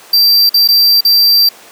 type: tone with dropouts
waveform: square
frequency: 4699 Hz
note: D8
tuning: in tune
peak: -6 dBFS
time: 0.13-1.49 s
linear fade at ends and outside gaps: 5 ms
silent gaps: 0.494-0.541 / 0.677-0.686 / 1.008-1.049 s
effects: pink hiss -37 dBFS RMS until 1.71 s + high-pass 400 Hz 12 dB/octave